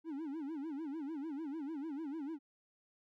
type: tone with vibrato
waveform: triangle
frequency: 299.2 Hz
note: D4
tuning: 32 cents sharp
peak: -37 dBFS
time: 0.04-2.39 s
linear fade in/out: 50 ms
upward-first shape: sine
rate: 6.7 Hz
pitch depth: 180 cents each way
effects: none